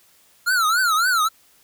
square tone with vibrato, 1377 Hz, F6, 25 cents flat, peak -17 dBFS, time 0.46-1.29 s, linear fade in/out 20 ms, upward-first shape triangle, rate 3.6 Hz, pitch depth 210 cents each way, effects white hiss -56 dBFS RMS until 1.63 s

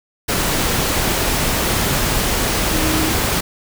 sine tone in noise, 314 Hz, D#4, 16 cents sharp, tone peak -21 dBFS, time 2.72-3.13 s, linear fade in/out 10 ms, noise pink, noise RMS -18 dBFS, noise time 0.28-3.41 s, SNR -6 dB, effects none

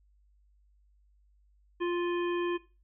harmonic tone with a mistuned harmonic, 349.2 Hz, F4, in tune, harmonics 1 / 3 / 5 / 7 / 9, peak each -28 / -38 / -42 / -45 / -47 dBFS, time 1.8-2.58 s, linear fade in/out 20 ms, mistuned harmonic 7, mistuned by +23 cents, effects noise-tail reverb RT60 0.3 s tail -17 dB re dry + added 50 Hz sine -62 dBFS peak until 2.83 s

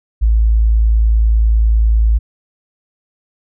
sine tone, 55 Hz, A1, in tune, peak -8 dBFS, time 0.21-2.19 s, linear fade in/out 20 ms, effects none

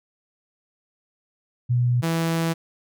sine / sawtooth tone pair in turn, 122.3 / 164.86 Hz, B2 / E3, -16 / 0 cents, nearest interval perfect fourth, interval 516 cents, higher second, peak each -17 dBFS, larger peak neither, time 1.69-2.02 / 2.02-2.54 s, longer second, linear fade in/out 20 ms, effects none

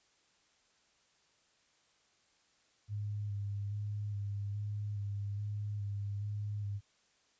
sine tone with vibrato, 102.4 Hz, G#2, 24 cents flat, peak -35 dBFS, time 2.88-6.81 s, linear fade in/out 50 ms, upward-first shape square, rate 1.2 Hz, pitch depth 21 cents each way, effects white hiss -71 dBFS RMS until 7.39 s + resampled to 16000 Hz

